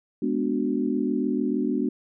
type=chord; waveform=sine; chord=G# half-diminished seventh; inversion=none; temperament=equal; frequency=207.7 / 246.9 / 293.7 / 370 Hz; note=G#3 / B3 / D4 / F#4; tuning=0 / 0 / 0 / 0 cents; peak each=-29 / -26 / -27 / -30 dBFS; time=0.22-1.89 s; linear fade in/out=5 ms; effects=none